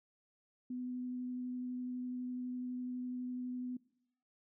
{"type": "tone with vibrato", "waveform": "sine", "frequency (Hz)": 250, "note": "B3", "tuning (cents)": 21, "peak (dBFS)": -38, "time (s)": [0.7, 3.77], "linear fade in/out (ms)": 5, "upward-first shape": "sine", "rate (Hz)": 12, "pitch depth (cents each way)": 8, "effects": ["noise-tail reverb RT60 0.8 s tail -22 dB re dry"]}